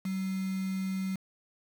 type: tone with quantisation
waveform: sine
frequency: 190 Hz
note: F#3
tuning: 46 cents sharp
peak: -30 dBFS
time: 0.05-1.16 s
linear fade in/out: 5 ms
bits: 7
effects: none